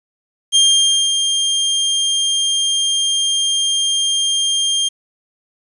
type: tone with ADSR envelope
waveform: sawtooth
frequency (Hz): 3200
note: G7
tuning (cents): +35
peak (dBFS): -5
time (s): 0.52-4.89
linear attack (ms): 36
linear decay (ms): 550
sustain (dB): -6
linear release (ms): 13
effects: resampled to 24000 Hz + 7-bit